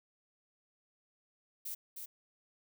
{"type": "noise with echo", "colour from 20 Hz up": "violet", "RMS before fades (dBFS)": -41, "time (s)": [1.65, 1.75], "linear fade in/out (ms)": 10, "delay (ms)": 310, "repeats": 1, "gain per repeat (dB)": -4, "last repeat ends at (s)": 2.06, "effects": []}